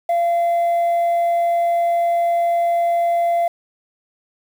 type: tone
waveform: sine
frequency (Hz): 686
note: F5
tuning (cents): -31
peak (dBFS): -12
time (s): 0.09-3.48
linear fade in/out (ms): 5
effects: tanh soft clip ceiling -14 dBFS + 7-bit